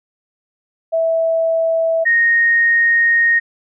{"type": "tone pair in turn", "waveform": "sine", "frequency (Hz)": [655, 1860.1], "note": ["E5", "A#6"], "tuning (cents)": [-11, -4], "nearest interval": "octave + tritone", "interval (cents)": 1807, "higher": "second", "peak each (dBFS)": [-13, -10], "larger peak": "second", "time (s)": [[0.92, 2.05], [2.05, 3.4]], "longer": "second", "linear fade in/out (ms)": 20, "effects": []}